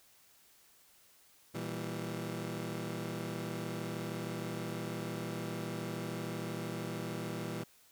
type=chord; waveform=20% pulse; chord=E diminished; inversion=second; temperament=just; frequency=118.67 / 164.81 / 197.78 Hz; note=Bb2 / E3 / G3; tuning=+31 / 0 / +16 cents; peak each=-37 / -36 / -38 dBFS; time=1.54-7.64 s; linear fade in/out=10 ms; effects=white hiss -64 dBFS RMS until 7.91 s